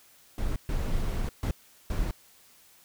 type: noise bursts at uneven times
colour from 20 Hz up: brown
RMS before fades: -28 dBFS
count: 4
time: 0.38-0.56 / 0.69-1.29 / 1.43-1.51 / 1.9-2.11 s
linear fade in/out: 2 ms
effects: white hiss -58 dBFS RMS until 2.84 s